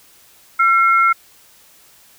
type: tone pair together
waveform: sine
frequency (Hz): 1355 / 2151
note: E6 / C7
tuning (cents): +47 / +47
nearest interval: minor sixth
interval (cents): 800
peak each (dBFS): -11 / -17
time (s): 0.59-1.13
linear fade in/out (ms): 10
effects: white hiss -49 dBFS RMS until 2.18 s